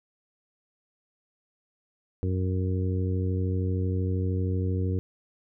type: harmonic tone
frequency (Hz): 92.9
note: F#2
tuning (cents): +7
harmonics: 1 / 2 / 3 / 4 / 5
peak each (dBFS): -25 / -34 / -35 / -37 / -37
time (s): 2.23-4.99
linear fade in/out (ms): 0
effects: none